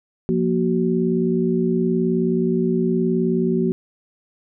sine tone cluster, 175.4 / 234.5 / 374.3 Hz, F3 / A#3 / F#4, +8 / +11 / +20 cents, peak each -21 dBFS, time 0.29-3.72 s, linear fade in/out 0 ms, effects none

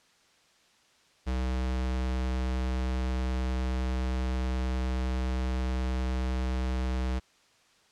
square tone, 63.6 Hz, C2, 48 cents flat, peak -28 dBFS, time 1.26-7.2 s, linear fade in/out 20 ms, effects white hiss -63 dBFS RMS until 7.91 s + low-pass 6000 Hz 12 dB/octave

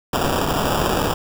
white noise with sample-and-hold, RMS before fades -20 dBFS, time 0.13-1.14 s, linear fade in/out 5 ms, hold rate 2100 Hz, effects none

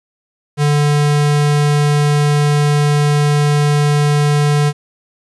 square tone, 146.83 Hz, D3, in tune, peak -11 dBFS, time 0.57-4.73 s, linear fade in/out 50 ms, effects resampled to 24000 Hz + 8-bit

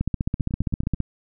two click trains, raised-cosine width 5 ms, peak -10 / -21 dBFS, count 16 / 6, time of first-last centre 0.01-1.003 / 0.4-0.943 s, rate 15.1 / 9.2 Hz, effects none

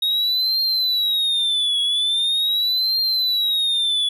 triangle tone with vibrato, 3751 Hz, A#7, 10 cents sharp, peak -16 dBFS, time 0.02-4.09 s, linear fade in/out 5 ms, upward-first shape triangle, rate 0.42 Hz, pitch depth 200 cents each way, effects none

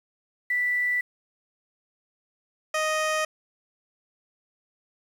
sine / 15% pulse tone pair in turn, 1972 / 622.4 Hz, B6 / D#5, -3 / 0 cents, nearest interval octave + minor sixth, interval 1997 cents, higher first, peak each -22 / -17 dBFS, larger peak second, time 0.5-1.01 / 2.74-3.25 s, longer neither, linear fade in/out 5 ms, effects low-pass 10000 Hz 12 dB/octave + 8-bit

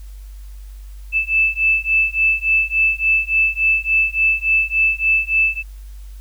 sine beating tone pair, 2631 / 2634.5 Hz, E7 / E7, -4 / -2 cents, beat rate 3.5 Hz, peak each -17 dBFS, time 1.12-5.63 s, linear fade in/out 50 ms, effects added 49 Hz sine -32 dBFS peak until 6.2 s + white hiss -53 dBFS RMS until 6.2 s

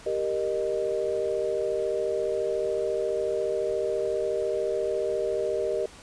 sine chord, Eb major, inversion first, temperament equal with one note detuned, 392 / 466.2 / 614.4 Hz, G4 / Bb4 / Eb5, 0 / 0 / -22 cents, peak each -29 dBFS, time 0.06-5.86 s, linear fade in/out 5 ms, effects pink hiss -48 dBFS RMS until 6.02 s + resampled to 22050 Hz

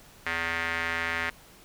square tone with band-pass filter, 83.3 Hz, E2, 19 cents sharp, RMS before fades -30 dBFS, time 0.26-1.3 s, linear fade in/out 5 ms, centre 1900 Hz, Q 3, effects pink hiss -53 dBFS RMS until 1.64 s

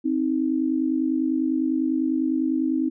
sine tone pair together, 264.3 / 314.3 Hz, C4 / D#4, +18 / +18 cents, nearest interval minor third, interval 300 cents, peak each -23 dBFS, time 0.04-2.9 s, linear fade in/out 20 ms, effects none

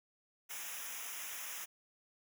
white noise with comb filter, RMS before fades -44 dBFS, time 0.49-1.66 s, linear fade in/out 20 ms, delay 0.23 ms, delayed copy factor -1, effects none

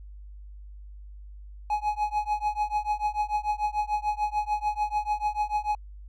triangle tone with tremolo, 840 Hz, G#5, 19 cents sharp, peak -19 dBFS, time 1.7-5.75 s, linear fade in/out 2 ms, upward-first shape triangle, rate 6.8 Hz, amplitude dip 100%, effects added 50 Hz sine -41 dBFS peak until 6.08 s

